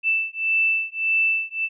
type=beating tone pair; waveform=sine; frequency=2650 / 2651.7 Hz; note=E7 / E7; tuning=+9 / +10 cents; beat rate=1.7 Hz; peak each=-22 / -22 dBFS; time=0.03-1.69 s; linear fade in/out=50 ms; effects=none